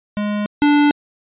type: tone pair in turn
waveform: square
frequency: 207.7 / 292.3 Hz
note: G#3 / D4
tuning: 0 / -8 cents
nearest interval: tritone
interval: 592 cents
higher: second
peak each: -19 / -11 dBFS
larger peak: second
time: 0.17-0.46 / 0.62-0.91 s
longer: neither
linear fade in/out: 0 ms
effects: resampled to 8000 Hz